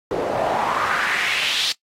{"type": "noise with band-pass filter sweep", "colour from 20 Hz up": "pink", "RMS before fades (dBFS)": -22, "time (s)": [0.11, 1.72], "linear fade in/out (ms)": 0, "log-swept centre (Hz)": [440, 4200], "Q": 3.1, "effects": ["noise-tail reverb RT60 0.1 s tail -21 dB re dry", "AAC 48 kbps"]}